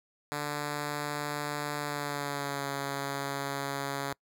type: tone with pitch glide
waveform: 5% pulse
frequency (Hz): 146.83 to 139.63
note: D3 to C#3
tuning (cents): 0 to +13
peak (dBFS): -21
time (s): 0.32-4.13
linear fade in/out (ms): 0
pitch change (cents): -87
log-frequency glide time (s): 1.8-2.69
effects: noise-tail reverb RT60 0.1 s tail -25 dB re dry